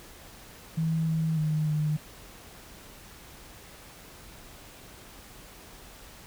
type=tone with pitch steps; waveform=sine; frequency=161.6 / 160.3 / 154.3 / 152.1 Hz; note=E3 / E3 / D#3 / D#3; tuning=-34 / -48 / -14 / -39 cents; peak=-24 dBFS; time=0.77-1.97 s; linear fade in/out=10 ms; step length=300 ms; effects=added 43 Hz sine -59 dBFS peak until 6.26 s + pink hiss -49 dBFS RMS until 6.26 s